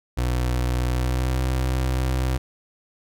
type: tone with pitch glide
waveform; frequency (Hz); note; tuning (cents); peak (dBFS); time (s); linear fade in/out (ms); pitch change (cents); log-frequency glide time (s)
30% pulse; 61.74 to 64.07; B1 to C2; 0 to -36; -18; 0.17-2.38; 10; +64; 0.86-1.41
effects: none